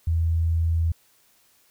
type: tone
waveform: sine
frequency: 82.41 Hz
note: E2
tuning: in tune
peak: -19 dBFS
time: 0.07-0.92 s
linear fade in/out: 5 ms
effects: white hiss -61 dBFS RMS until 1.7 s